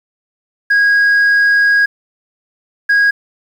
sine tone pair in turn, 1644 / 1644 Hz, G#6 / G#6, -18 / -18 cents, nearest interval unison, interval 0 cents, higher neither, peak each -5 dBFS, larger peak neither, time 0.7-1.86 / 2.89-3.11 s, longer first, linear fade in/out 10 ms, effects tanh soft clip ceiling -7 dBFS + 7-bit

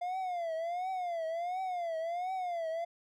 triangle tone with vibrato, 698.5 Hz, F5, in tune, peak -31 dBFS, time 0.01-2.85 s, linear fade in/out 10 ms, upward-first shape triangle, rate 1.4 Hz, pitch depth 160 cents each way, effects none

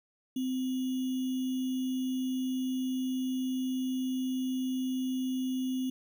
sine tone with sample-and-hold, 258.3 Hz, C4, 22 cents flat, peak -29 dBFS, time 0.36-5.9 s, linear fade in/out 5 ms, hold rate 3150 Hz, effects none

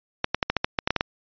clicks, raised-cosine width 0.3 ms, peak -5 dBFS, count 11, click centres 0.244 / 0.346 / 0.428 / 0.5 / 0.567 / 0.645 / 0.788 / 0.875 / 0.906 / 0.963 / 1.009 s, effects resampled to 11025 Hz

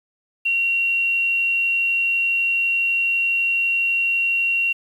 sine tone, 2746 Hz, F7, 30 cents flat, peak -17 dBFS, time 0.45-4.73 s, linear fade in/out 10 ms, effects 8-bit

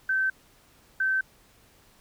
sine tone pair in turn, 1544 / 1544 Hz, G6 / G6, -27 / -27 cents, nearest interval unison, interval 0 cents, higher neither, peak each -22 dBFS, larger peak neither, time 0.09-0.3 / 1-1.21 s, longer neither, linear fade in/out 5 ms, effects pink hiss -59 dBFS RMS until 2 s

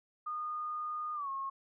sine tone with pitch glide, 1225 to 1085.1 Hz, D#6 to C#6, -27 to -37 cents, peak -35 dBFS, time 0.26-1.5 s, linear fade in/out 10 ms, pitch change -210 cents, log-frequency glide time 1.14-1.29 s, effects none

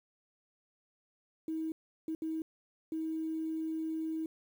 sine tone bursts at uneven times, 319.5 Hz, D#4, 46 cents sharp, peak -33 dBFS, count 4, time 1.48-1.72 / 2.08-2.15 / 2.22-2.42 / 2.92-4.26 s, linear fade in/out 2 ms, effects 10-bit

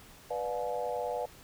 sine chord, B diminished seventh, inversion none, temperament just, 493.9 / 592.7 / 711.2 / 853.4 Hz, B4 / D5 / F5 / Ab5, 0 / +16 / +31 / +47 cents, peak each -35 / -37 / -37 / -39 dBFS, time 0.3-1.26 s, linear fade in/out 10 ms, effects pink hiss -54 dBFS RMS until 1.43 s

